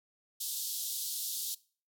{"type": "band-pass noise", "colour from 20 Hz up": "white", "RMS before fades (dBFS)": -37, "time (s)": [0.4, 1.55], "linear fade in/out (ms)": 10, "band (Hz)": [3400, 16000], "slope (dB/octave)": 48, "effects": ["noise-tail reverb RT60 0.4 s tail -21 dB re dry"]}